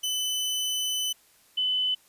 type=tone pair in turn; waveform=sawtooth / sine; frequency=3015 / 3015 Hz; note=F#7 / F#7; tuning=+32 / +32 cents; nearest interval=unison; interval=0 cents; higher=neither; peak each=-23 dBFS; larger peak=neither; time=0.03-1.13 / 1.57-1.95 s; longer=first; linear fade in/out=10 ms; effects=white hiss -60 dBFS RMS until 2.08 s + resampled to 32000 Hz